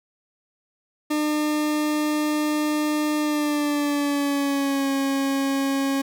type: tone with pitch glide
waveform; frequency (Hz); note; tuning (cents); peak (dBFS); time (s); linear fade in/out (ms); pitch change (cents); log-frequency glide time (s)
40% pulse; 301.7 to 273.5; D4 to C#4; +47 to -23; -20; 1.1-6.02; 10; -170; 3.18-4.9
effects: none